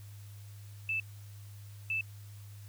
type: tone bursts at uneven times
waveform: sine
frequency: 2637 Hz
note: E7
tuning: in tune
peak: -30 dBFS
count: 2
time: 0.89-1 / 1.9-2.01 s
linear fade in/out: 2 ms
effects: added 102 Hz sine -46 dBFS peak until 2.68 s + white hiss -60 dBFS RMS until 2.68 s